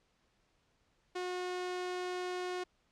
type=tone; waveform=sawtooth; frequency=362.2 Hz; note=F#4; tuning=37 cents flat; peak=-32 dBFS; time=1.15-2.64 s; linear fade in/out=10 ms; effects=pink hiss -74 dBFS RMS until 2.91 s + low-pass 6000 Hz 12 dB/octave